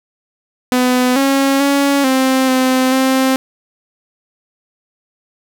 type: tone with pitch steps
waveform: sawtooth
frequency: 251 / 273.5 / 280.3 / 262.3 / 258.5 / 263.2 Hz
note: B3 / C#4 / C#4 / C4 / C4 / C4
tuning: +28 / -23 / +19 / +4 / -21 / +10 cents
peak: -7 dBFS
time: 0.72-3.36 s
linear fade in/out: 0 ms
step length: 440 ms
effects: none